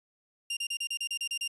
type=tone bursts; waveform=sawtooth; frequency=2794 Hz; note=F7; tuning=in tune; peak=-27 dBFS; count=10; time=0.5-1.478 s; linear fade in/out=5 ms; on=69 ms; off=32 ms; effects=resampled to 24000 Hz